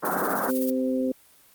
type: band-pass noise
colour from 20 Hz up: white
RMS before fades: -26 dBFS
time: 0.02-0.51 s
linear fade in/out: 20 ms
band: 170 to 1500 Hz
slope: 48 dB/octave
type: noise with tremolo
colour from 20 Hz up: violet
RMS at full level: -30 dBFS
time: 0.05-0.7 s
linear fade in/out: 0 ms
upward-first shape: triangle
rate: 16 Hz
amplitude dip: 75%
type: harmonic tone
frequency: 129.5 Hz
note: C3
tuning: 17 cents flat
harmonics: 2 / 3 / 4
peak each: -24 / -33 / -28 dBFS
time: 0.48-1.12 s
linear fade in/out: 5 ms
effects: white hiss -56 dBFS RMS until 1.54 s + Opus 32 kbps